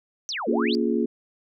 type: exponential two-way sweep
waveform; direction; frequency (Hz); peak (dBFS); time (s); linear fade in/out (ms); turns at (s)
sine; down then up; 6240 to 358.8 to 4933; -27; 0.29-0.75; 0; 0.49
type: chord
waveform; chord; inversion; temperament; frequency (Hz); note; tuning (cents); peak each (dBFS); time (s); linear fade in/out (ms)
sine; Bb minor seventh; none; just; 233.1 / 279.7 / 349.6 / 419.5; Bb3 / Db4 / F4 / Ab4; 0 / +16 / +2 / +17; -24 / -28 / -26 / -27; 0.47-1.06; 10
effects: none